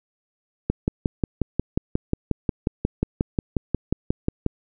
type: click train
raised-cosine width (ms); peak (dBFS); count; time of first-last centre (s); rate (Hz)
3; -7; 22; 0.7-4.463; 5.58
effects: none